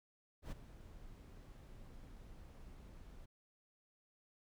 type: noise with ADSR envelope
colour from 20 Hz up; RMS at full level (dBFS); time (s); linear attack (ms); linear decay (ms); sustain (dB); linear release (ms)
brown; -41; 0.42-3.26; 100; 12; -14; 12
effects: none